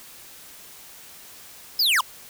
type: linear sweep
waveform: square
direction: down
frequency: 5210 to 880 Hz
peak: -18 dBFS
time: 1.79-2.01 s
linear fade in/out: 5 ms
effects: white hiss -45 dBFS RMS until 2.29 s